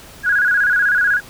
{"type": "tone with vibrato", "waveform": "sine", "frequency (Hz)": 1555, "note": "G6", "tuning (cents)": -14, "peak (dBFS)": -12, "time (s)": [0.23, 1.21], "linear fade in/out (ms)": 50, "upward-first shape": "square", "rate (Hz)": 16, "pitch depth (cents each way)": 96, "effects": ["pink hiss -40 dBFS RMS until 1.29 s"]}